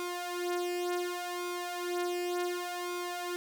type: tone with flanger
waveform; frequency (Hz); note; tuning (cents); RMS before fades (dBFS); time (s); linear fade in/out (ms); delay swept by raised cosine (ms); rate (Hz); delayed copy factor
sawtooth; 354; F4; +23; -35; 0-3.36; 0; 0.84 to 3.24; 0.68; +0.75
effects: none